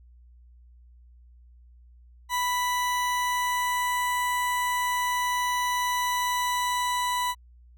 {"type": "tone pair together", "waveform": "40% pulse", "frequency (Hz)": [987.8, 1975.5], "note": ["B5", "B6"], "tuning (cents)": [0, 0], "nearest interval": "octave", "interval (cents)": 1200, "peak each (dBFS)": [-24, -35], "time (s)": [2.29, 7.35], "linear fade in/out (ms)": 50, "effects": ["added 60 Hz sine -50 dBFS peak until 7.77 s"]}